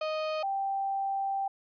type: tone pair in turn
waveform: 35% pulse / sine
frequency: 622.3 / 784 Hz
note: D#5 / G5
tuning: 0 / 0 cents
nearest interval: major third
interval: 400 cents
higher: second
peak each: -28 dBFS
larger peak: neither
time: 0.01-0.43 / 0.43-1.48 s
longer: second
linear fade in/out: 5 ms
effects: resampled to 11025 Hz